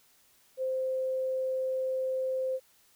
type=tone; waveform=sine; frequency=521 Hz; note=C5; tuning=7 cents flat; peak=-28 dBFS; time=0.57-2.6 s; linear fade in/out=50 ms; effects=white hiss -64 dBFS RMS until 2.95 s